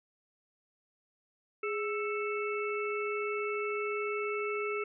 harmonic tone with a mistuned harmonic, 440.6 Hz, A4, 2 cents sharp, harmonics 1 / 3 / 5 / 6, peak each -33 / -38 / -40 / -41 dBFS, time 1.63-4.84 s, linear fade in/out 5 ms, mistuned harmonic 1, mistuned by -100 cents, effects none

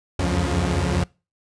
sawtooth tone cluster, 70 / 85.3 / 90.3 / 140.3 / 177.3 Hz, C#2 / F2 / F#2 / C#3 / F3, +18 / -40 / -42 / +21 / +26 cents, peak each -22 dBFS, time 0.19-1.04 s, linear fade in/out 5 ms, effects noise-tail reverb RT60 0.3 s tail -24 dB re dry + resampled to 22050 Hz

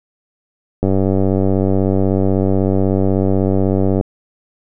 click train, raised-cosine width 2 ms, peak -3 dBFS, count 307, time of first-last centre 0.83-4.011 s, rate 96.2 Hz, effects none

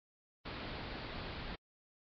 pink low-pass noise, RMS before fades -44 dBFS, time 0.45-1.56 s, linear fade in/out 10 ms, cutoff 4800 Hz, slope 96 dB/octave, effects AAC 64 kbps

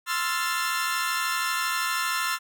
sawtooth chord, F major seventh, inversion second, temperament equal with one note detuned, 1046.5 / 1318.5 / 1391.3 / 1760 Hz, C6 / E6 / F6 / A6, 0 / 0 / -7 / 0 cents, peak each -27 dBFS, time 0.06-2.39 s, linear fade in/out 50 ms, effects none

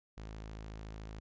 sawtooth tone, 53.7 Hz, A1, 41 cents flat, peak -40 dBFS, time 0.17-1.2 s, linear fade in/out 10 ms, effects resampled to 16000 Hz

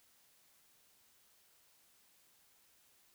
silence, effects white hiss -69 dBFS RMS until 3.14 s

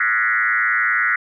sine tone with frequency modulation, 1686 Hz, G#6, 26 cents sharp, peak -15 dBFS, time 0-1.16 s, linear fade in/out 5 ms, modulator 110 Hz, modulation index 3.3, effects none

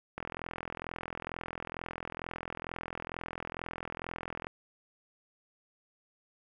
click train, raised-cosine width 0.5 ms, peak -22 dBFS, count 182, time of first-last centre 0.18-4.469 s, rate 42.2 Hz, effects none

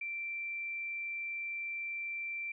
sine tone, 2349 Hz, D7, in tune, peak -36 dBFS, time 0.01-2.52 s, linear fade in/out 5 ms, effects none

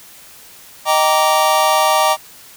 square chord, Eb major seventh, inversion none, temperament just, 622.3 / 777.8 / 933.4 / 1166.7 Hz, Eb5 / G5 / Bb5 / D6, 0 / -14 / +2 / -12 cents, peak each -18 dBFS, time 0.85-2.17 s, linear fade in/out 50 ms, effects white hiss -41 dBFS RMS until 2.56 s

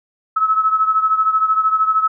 sine beating tone pair, 1292 / 1305 Hz, E6 / E6, -35 / -18 cents, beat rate 13 Hz, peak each -14 / -19 dBFS, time 0.36-2.08 s, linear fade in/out 10 ms, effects none

